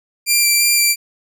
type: tone with vibrato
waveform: 10% pulse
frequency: 2366 Hz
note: D7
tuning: 12 cents sharp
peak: -3 dBFS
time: 0.26-0.96 s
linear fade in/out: 50 ms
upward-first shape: square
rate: 2.9 Hz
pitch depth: 10 cents each way
effects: none